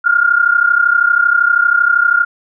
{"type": "tone pair together", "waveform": "sine", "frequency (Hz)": [1396.9, 1429.6], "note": ["F6", "F6"], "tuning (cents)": [0, 40], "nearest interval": "unison", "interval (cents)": 40, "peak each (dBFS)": [-11, -12], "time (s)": [0.04, 2.25], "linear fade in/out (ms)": 20, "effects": []}